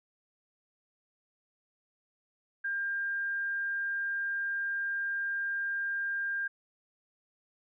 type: tone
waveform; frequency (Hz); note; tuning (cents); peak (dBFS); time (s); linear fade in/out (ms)
sine; 1600; G6; +35; -30; 2.64-6.48; 10
effects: none